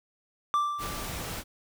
triangle tone with exponential decay, 1174.7 Hz, D6, in tune, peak -19 dBFS, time 0.54-1.37 s, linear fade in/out 0 ms, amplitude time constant 180 ms
pink noise, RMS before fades -36 dBFS, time 0.78-1.44 s, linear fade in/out 50 ms
effects none

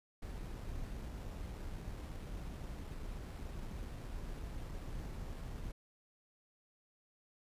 brown noise with sample-and-hold, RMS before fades -44 dBFS, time 0.22-5.72 s, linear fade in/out 5 ms, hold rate 6300 Hz, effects resampled to 32000 Hz

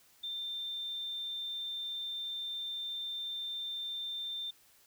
sine tone, 3583 Hz, A7, 31 cents sharp, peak -36 dBFS, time 0.23-4.51 s, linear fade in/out 10 ms, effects white hiss -64 dBFS RMS until 4.86 s

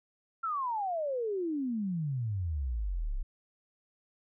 sine exponential sweep, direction down, 1378 to 30.03 Hz, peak -30 dBFS, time 0.43-3.23 s, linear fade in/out 10 ms, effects none

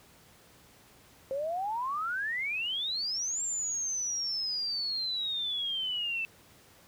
sine exponential two-way sweep, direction up then down, 523.3 to 7459 to 2635 Hz, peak -30 dBFS, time 1.31-6.25 s, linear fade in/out 0 ms, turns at 3.42 s, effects pink hiss -58 dBFS RMS until 6.87 s + high-pass 60 Hz 12 dB/octave

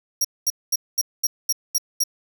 sawtooth tone bursts, 5640 Hz, F8, 16 cents sharp, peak -15 dBFS, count 8, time 0.21-2.038 s, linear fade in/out 5 ms, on 36 ms, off 220 ms, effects none

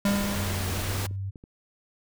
square tone with exponential decay, 200.8 Hz, G3, 42 cents sharp, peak -21 dBFS, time 0.05-1.16 s, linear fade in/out 2 ms, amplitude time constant 240 ms
pink noise, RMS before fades -32 dBFS, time 0.05-1.07 s, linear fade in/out 10 ms
sine tone with pitch glide, 92.5 to 97.27 Hz, F#2 to G2, 0 to -13 cents, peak -29 dBFS, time 0.35-1.31 s, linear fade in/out 20 ms, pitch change +87 cents, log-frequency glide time 0.78-0.92 s
clicks, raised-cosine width 3 ms, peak -32 / -31 / -30 / -33 dBFS, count 4, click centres 0.941 / 1.111 / 1.358 / 1.439 s
effects none

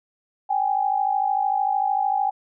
sine tone pair together, 777.3 / 830.6 Hz, G5 / G#5, -15 / 0 cents, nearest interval minor second, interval 115 cents, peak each -22 dBFS, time 0.49-2.31 s, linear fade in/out 20 ms, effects none

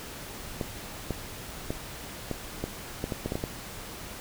clicks, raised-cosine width 2 ms, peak -16 dBFS, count 11, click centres 0.612 / 1.107 / 1.705 / 2.313 / 2.64 / 3.041 / 3.122 / 3.26 / 3.321 / 3.355 / 3.439 s, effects pink hiss -41 dBFS RMS until 4.2 s

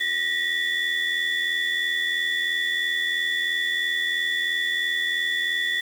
sine tone cluster, 1861 / 1944 / 3460 Hz, A#6 / B6 / A7, -3 / -28 / -30 cents, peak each -26 / -24 / -26 dBFS, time 0-5.81 s, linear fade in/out 10 ms, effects tanh soft clip ceiling -17 dBFS + 7-bit

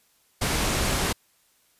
pink low-pass noise, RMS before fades -25 dBFS, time 0.41-1.13 s, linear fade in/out 10 ms, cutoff 12000 Hz, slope 24 dB/octave, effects white hiss -64 dBFS RMS until 1.79 s + resampled to 32000 Hz

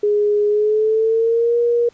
sine tone with pitch glide, 415.3 to 474.3 Hz, G#4 to A#4, 0 to +30 cents, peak -13 dBFS, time 0.03-1.89 s, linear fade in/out 5 ms, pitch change +230 cents, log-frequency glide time 0.48-1.57 s, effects pink hiss -54 dBFS RMS until 1.93 s + resampled to 16000 Hz

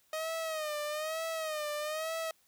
sawtooth tone with vibrato, 622.3 Hz, D#5, in tune, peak -30 dBFS, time 0.13-2.31 s, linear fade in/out 2 ms, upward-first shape sine, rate 1.1 Hz, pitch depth 82 cents each way, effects white hiss -69 dBFS RMS until 2.47 s

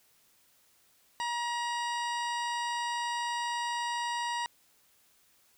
harmonic tone, 952 Hz, A#5, 36 cents sharp, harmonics 1 / 2 / 3 / 4 / 5 / 6 / 8 / 9, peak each -32 / -38 / -42 / -44 / -46 / -48 / -50 / -51 dBFS, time 1.2-4.46 s, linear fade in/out 0 ms, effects white hiss -66 dBFS RMS until 5.57 s

